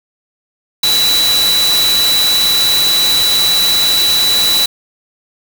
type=tone in noise; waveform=sine; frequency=3948 Hz; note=B7; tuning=1 cent flat; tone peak=-10 dBFS; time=0.83-4.66 s; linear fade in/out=5 ms; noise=white; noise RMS=-17 dBFS; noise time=0.83-4.66 s; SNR=+4 dB; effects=none